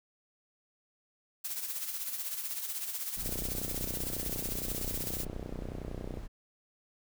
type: noise with tremolo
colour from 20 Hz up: blue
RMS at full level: -35 dBFS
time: 1.44-5.25 s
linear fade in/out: 10 ms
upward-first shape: sine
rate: 16 Hz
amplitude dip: 55%
type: noise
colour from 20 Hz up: brown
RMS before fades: -43 dBFS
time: 3.16-6.28 s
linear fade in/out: 20 ms
type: click train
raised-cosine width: 2 ms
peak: -26 dBFS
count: 91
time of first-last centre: 3.26-6.173 s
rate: 30.9 Hz
effects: none